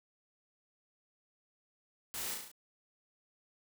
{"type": "noise with echo", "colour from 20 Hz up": "white", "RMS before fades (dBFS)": -41, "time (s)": [2.14, 2.34], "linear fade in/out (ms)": 0, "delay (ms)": 35, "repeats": 5, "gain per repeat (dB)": -3, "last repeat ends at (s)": 2.515, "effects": []}